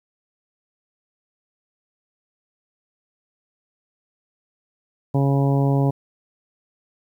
harmonic tone, 138.59 Hz, C#3, in tune, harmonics 1 / 2 / 3 / 4 / 5 / 6 / 7, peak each -17 / -23 / -27 / -29 / -31 / -33 / -34 dBFS, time 5.14-5.91 s, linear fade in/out 10 ms, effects 9-bit

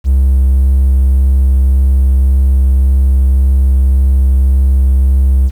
triangle tone with vibrato, 66.4 Hz, C2, 26 cents sharp, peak -3 dBFS, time 0.04-5.51 s, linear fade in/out 50 ms, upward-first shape sine, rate 1.8 Hz, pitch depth 10 cents each way, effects tanh soft clip ceiling 0 dBFS + 7-bit

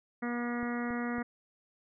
harmonic tone, 240 Hz, B3, 49 cents flat, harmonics 1 / 2 / 3 / 4 / 5 / 6 / 7 / 8 / 9, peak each -33 / -41 / -43 / -48 / -44 / -44 / -48 / -43 / -50 dBFS, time 0.22-1.23 s, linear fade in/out 10 ms
click train, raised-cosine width 3 ms, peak -33 dBFS, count 3, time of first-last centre 0.63-1.182 s, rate 3.62 Hz
effects none

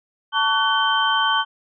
sine tone cluster, 889 / 1130 / 1501 / 3115 Hz, A5 / C#6 / F#6 / G7, +18 / +33 / +24 / -12 cents, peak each -22 dBFS, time 0.32-1.45 s, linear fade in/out 50 ms, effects none

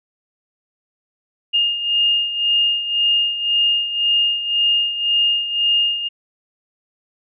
sine beating tone pair, 2831 / 2832.9 Hz, F7 / F7, +23 / +24 cents, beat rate 1.9 Hz, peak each -16 / -22 dBFS, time 1.53-6.09 s, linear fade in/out 20 ms, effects none

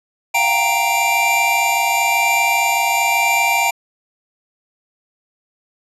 square tone cluster, 692 / 720 / 785 / 931 / 2354 Hz, F5 / F#5 / G5 / A#5 / D7, -16 / -47 / +2 / -2 / +3 cents, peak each -26 / -27 / -22 / -20 / -18 dBFS, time 0.34-3.71 s, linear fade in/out 10 ms, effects resampled to 32000 Hz

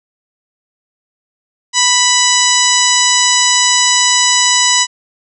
harmonic tone with a mistuned harmonic, 987.8 Hz, B5, in tune, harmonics 1 / 2 / 3 / 4 / 5 / 6 / 7 / 8, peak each -17 / -17 / -17 / -17 / -17 / -17 / -17 / -17 dBFS, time 1.73-4.87 s, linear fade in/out 50 ms, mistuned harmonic 5, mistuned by +35 cents, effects none

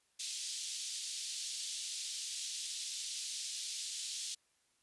pink band-pass noise, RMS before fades -42 dBFS, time 0.19-4.35 s, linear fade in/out 10 ms, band 3500 to 9200 Hz, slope 24 dB/octave, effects white hiss -75 dBFS RMS until 4.82 s + resampled to 24000 Hz

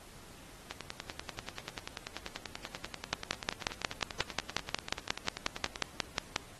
two click trains, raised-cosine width 0.2 ms, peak -20 / -11 dBFS, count 53 / 19, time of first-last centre 0.71-5.759 / 3.13-6.362 s, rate 10.3 / 5.57 Hz, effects pink hiss -54 dBFS RMS until 6.59 s + AAC 32 kbps

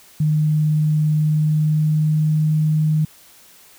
sine tone with pitch glide, 153 to 154.6 Hz, D#3 to D#3, -29 to -11 cents, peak -14 dBFS, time 0.2-3.05 s, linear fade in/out 5 ms, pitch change +18 cents, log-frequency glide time 1.15-2.52 s, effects white hiss -48 dBFS RMS until 3.78 s

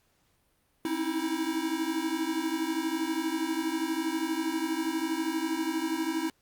square tone cluster, 266.8 / 315.3 / 327.7 Hz, C4 / D#4 / E4, +34 / +23 / -10 cents, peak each -38 / -33 / -32 dBFS, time 0.85-6.3 s, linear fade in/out 2 ms, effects pink hiss -70 dBFS RMS until 6.41 s + Opus 48 kbps

